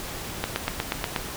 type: click train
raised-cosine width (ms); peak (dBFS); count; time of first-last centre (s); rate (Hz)
0.3; -8; 7; 0.44-1.162; 8.31
effects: pink hiss -35 dBFS RMS until 1.36 s